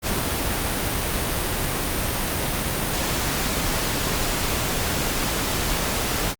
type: noise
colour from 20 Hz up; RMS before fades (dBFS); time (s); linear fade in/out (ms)
pink; -24; 0.02-6.35; 50
effects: Opus 48 kbps